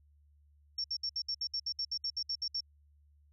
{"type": "tone bursts", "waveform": "sine", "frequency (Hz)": 5470, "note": "F8", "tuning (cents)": -37, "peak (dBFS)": -32, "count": 15, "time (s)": [0.78, 2.606], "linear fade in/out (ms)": 5, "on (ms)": 62, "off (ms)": 64, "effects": ["added 73 Hz sine -62 dBFS peak until 3.32 s"]}